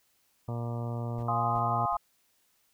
harmonic tone, 118.3 Hz, A#2, 26 cents sharp, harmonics 1 / 2 / 3 / 4 / 5 / 6 / 7 / 8 / 9 / 10, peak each -32 / -40 / -46 / -44 / -44 / -46 / -51 / -48 / -55 / -50 dBFS, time 0.48-1.86 s, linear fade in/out 5 ms
brown noise bursts, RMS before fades -47 dBFS, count 3, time 1.18-1.967 s, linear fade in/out 5 ms, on 49 ms, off 320 ms
sine chord, F minor seventh, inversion none, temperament equal, 698.5 / 830.6 / 1046.5 / 1244.5 Hz, F5 / Ab5 / C6 / Eb6, 0 / 0 / 0 / 0 cents, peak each -32 dBFS, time 1.28-1.97 s, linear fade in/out 5 ms
effects white hiss -70 dBFS RMS until 2.73 s

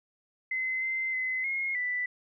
sine tone with pitch steps, 2050 / 2073 / 2039 / 2152 / 1981 Hz, C7 / C7 / C7 / C7 / B6, -36 / -17 / -45 / +48 / +5 cents, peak -28 dBFS, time 0.51-2.06 s, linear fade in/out 5 ms, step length 310 ms, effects none

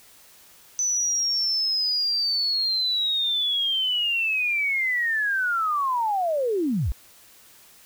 sine linear sweep, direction down, 6040 to 40.93 Hz, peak -21 dBFS, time 0.79-6.92 s, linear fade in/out 0 ms, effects white hiss -52 dBFS RMS until 7.85 s

